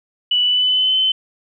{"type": "tone with pitch glide", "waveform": "sine", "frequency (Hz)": [2960, 3057], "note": ["F#7", "G7"], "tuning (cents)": [0, -44], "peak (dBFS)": -13, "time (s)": [0.31, 1.12], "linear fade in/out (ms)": 5, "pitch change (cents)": 56, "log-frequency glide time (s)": [0.42, 0.97], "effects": []}